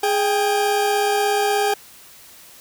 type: tone pair together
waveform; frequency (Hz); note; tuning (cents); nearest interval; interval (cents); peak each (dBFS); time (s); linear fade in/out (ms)
40% pulse; 415.3 / 794; G#4 / G5; 0 / +22; major seventh; 1122; -19; 0.03-1.74; 5
effects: white hiss -45 dBFS RMS until 2.6 s